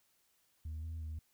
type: tone with pitch steps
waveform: sine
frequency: 78.2 / 81 / 78.4 Hz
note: D#2 / E2 / D#2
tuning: +9 / -30 / +14 cents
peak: -37 dBFS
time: 0.65-1.19 s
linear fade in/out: 5 ms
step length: 180 ms
effects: tanh soft clip ceiling -38 dBFS + white hiss -74 dBFS RMS until 1.33 s